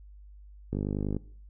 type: click train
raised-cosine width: 3 ms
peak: -18 dBFS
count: 23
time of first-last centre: 0.73-1.167 s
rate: 50.4 Hz
effects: noise-tail reverb RT60 0.5 s tail -19 dB re dry + added 50 Hz sine -47 dBFS peak until 1.49 s